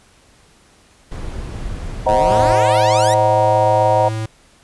brown noise, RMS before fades -26 dBFS, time 1.11-2.54 s, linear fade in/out 10 ms
sine chord, C half-diminished seventh, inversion none, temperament just, 523.3 / 627.9 / 753.5 / 941.9 Hz, C5 / Eb5 / Gb5 / Bb5, 0 / +16 / +31 / +18 cents, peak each -17 dBFS, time 2.06-4.09 s, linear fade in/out 10 ms
10% pulse exponential sweep, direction up, 103.83 to 1981 Hz, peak -14 dBFS, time 2.09-3.14 s, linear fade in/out 0 ms
square tone, 110 Hz, A2, in tune, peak -21 dBFS, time 2.3-4.26 s, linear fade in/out 5 ms
effects pink hiss -51 dBFS RMS until 4.63 s + resampled to 24000 Hz

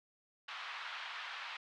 pink band-pass noise, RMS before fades -45 dBFS, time 0.48-1.57 s, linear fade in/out 5 ms, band 980 to 3700 Hz, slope 24 dB/octave, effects none

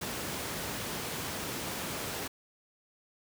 pink high-pass noise, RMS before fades -37 dBFS, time 0.01-2.28 s, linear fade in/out 10 ms, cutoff 100 Hz, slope 12 dB/octave, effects none

